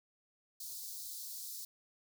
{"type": "high-pass noise", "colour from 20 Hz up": "white", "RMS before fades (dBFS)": -45, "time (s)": [0.6, 1.65], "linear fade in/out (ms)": 5, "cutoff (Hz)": 4000, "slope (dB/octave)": 48, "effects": []}